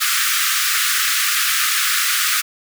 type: high-pass noise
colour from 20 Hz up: pink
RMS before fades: -18 dBFS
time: 0-2.42 s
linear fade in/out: 20 ms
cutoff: 1200 Hz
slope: 96 dB/octave
effects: none